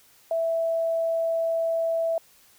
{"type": "tone", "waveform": "sine", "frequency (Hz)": 659.3, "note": "E5", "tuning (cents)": 0, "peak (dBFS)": -22, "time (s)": [0.31, 2.18], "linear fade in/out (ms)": 2, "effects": ["white hiss -57 dBFS RMS until 2.58 s"]}